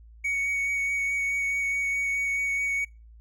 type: tone with vibrato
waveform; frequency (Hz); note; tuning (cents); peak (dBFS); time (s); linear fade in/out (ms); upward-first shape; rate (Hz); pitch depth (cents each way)
triangle; 2236; C#7; +14; -23; 0.24-2.85; 10; sine; 4.7; 11
effects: noise-tail reverb RT60 0.3 s tail -25 dB re dry + added 56 Hz sine -47 dBFS peak until 3.2 s